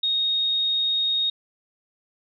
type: tone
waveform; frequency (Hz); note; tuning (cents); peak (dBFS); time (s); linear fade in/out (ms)
sine; 3729; A#7; 0; -20; 0.03-1.3; 5
effects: none